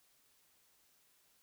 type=silence; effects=white hiss -71 dBFS RMS until 1.42 s